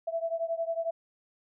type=beating tone pair; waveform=sine; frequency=659.3 / 670.3 Hz; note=E5 / E5; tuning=0 / +29 cents; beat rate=11 Hz; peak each=-31 / -33 dBFS; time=0.07-0.91 s; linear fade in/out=10 ms; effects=none